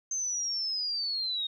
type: linear sweep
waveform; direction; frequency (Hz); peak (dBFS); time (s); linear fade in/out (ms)
sine; down; 6300 to 3706; -29; 0.11-1.47; 5
effects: 11-bit